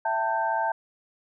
sine tone cluster, 663 / 776 / 893 / 1561 Hz, E5 / G5 / A5 / G6, +10 / -18 / +25 / -8 cents, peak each -30 / -33 / -25 / -32 dBFS, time 0.05-0.72 s, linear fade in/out 5 ms, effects none

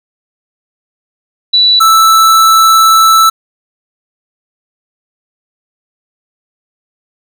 sine / square tone pair in turn, 3951 / 1318.5 Hz, B7 / E6, 0 / 0 cents, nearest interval octave + perfect fifth, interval 1900 cents, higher first, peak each -4 dBFS, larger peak neither, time 1.53-1.8 / 1.8-3.3 s, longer second, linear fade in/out 10 ms, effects none

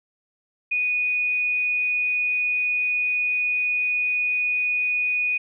sine tone, 2474 Hz, D#7, 10 cents flat, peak -20 dBFS, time 0.71-5.38 s, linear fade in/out 10 ms, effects none

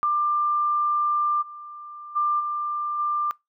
sine tone with level steps, 1190 Hz, D6, 22 cents sharp, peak -19 / -36 / -19 / -24 / -21 dBFS, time 0.03-3.31 s, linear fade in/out 0 ms, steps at 1.41 / 2.15 / 2.39 / 2.98 s, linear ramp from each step 20 ms, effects noise-tail reverb RT60 0.2 s tail -24 dB re dry

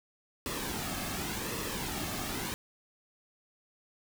pink noise with flanger, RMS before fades -36 dBFS, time 0.46-2.54 s, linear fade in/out 0 ms, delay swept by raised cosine 1.3 to 2.1 ms, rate 0.9 Hz, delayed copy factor -0.55, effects none

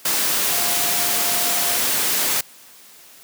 sine tone in noise, 702 Hz, F5, 9 cents sharp, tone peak -31 dBFS, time 0.52-1.76 s, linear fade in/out 5 ms, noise white, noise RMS -20 dBFS, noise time 0.05-2.41 s, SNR -14 dB, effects white hiss -46 dBFS RMS until 3.23 s + high-pass 150 Hz 12 dB/octave

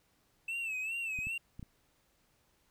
triangle tone with vibrato, 2637 Hz, E7, in tune, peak -33 dBFS, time 0.48-1.38 s, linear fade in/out 5 ms, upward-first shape sine, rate 2.5 Hz, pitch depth 87 cents each way
clicks, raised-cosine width 5 ms, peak -33 dBFS, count 4, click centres 1.189 / 1.27 / 1.595 / 1.628 s
effects pink hiss -72 dBFS RMS until 2.7 s

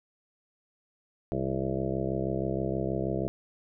harmonic tone, 66.3 Hz, C2, 23 cents sharp, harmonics 1 / 2 / 3 / 5 / 6 / 7 / 8 / 9 / 10, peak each -39 / -34 / -35 / -34 / -35 / -39 / -40 / -38 / -38 dBFS, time 1.32-3.28 s, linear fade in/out 0 ms, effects none

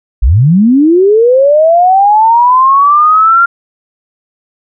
sine linear sweep, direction up, 44.58 to 1396.9 Hz, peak -3 dBFS, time 0.22-3.46 s, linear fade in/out 10 ms, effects none

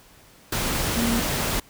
sine tone in noise, 233.1 Hz, A#3, in tune, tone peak -22 dBFS, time 0.96-1.2 s, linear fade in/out 5 ms, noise pink, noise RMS -25 dBFS, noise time 0.52-1.6 s, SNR 0 dB, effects pink hiss -52 dBFS RMS until 1.69 s

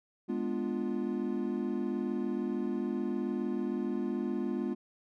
triangle chord, G# diminished seventh, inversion none, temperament equal, 207.7 / 246.9 / 293.7 / 349.2 Hz, G#3 / B3 / D4 / F4, 0 / 0 / 0 / 0 cents, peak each -34 / -33 / -37 / -34 dBFS, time 0.28-4.75 s, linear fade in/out 20 ms, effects none

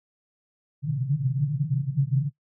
pink band-pass noise, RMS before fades -25 dBFS, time 0.82-2.31 s, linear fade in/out 50 ms, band 130 to 150 Hz, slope 96 dB/octave, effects noise-tail reverb RT60 0.1 s tail -18 dB re dry

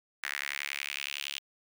sawtooth tone with high-pass filter sweep, 70.8 Hz, C#2, 37 cents sharp, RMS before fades -37 dBFS, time 0.23-1.39 s, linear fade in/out 5 ms, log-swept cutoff 1800 to 3000 Hz, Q 3.4, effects none

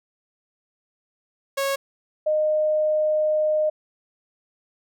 sawtooth / sine tone pair in turn, 550 / 614.5 Hz, C#5 / D#5, -14 / -22 cents, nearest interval major second, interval 192 cents, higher second, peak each -18 dBFS, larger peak neither, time 1.57-1.76 / 2.26-3.7 s, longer second, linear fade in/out 10 ms, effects none

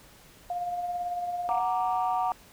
sine tone with tremolo, 707 Hz, F5, 21 cents sharp, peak -27 dBFS, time 0.5-1.6 s, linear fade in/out 2 ms, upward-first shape sine, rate 18 Hz, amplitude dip 40%
sine chord, Gb augmented, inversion none, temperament equal, 740 / 932.3 / 1174.7 Hz, Gb5 / Bb5 / D6, 0 / 0 / 0 cents, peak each -26 / -29 / -32 dBFS, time 1.49-2.32 s, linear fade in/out 0 ms
effects tanh soft clip ceiling -17 dBFS + pink hiss -54 dBFS RMS until 2.52 s

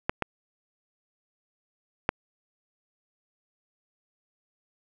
clicks, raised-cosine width 0.5 ms, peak -8 / -11 / -6 dBFS, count 3, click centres 0.095 / 0.223 / 2.091 s, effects none

